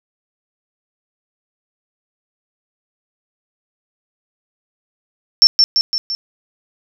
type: tone with echo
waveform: sine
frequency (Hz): 5410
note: E8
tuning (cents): +44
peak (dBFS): -3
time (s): 5.42-5.47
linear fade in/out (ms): 0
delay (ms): 170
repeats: 4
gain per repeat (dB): -4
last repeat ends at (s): 6.15
effects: none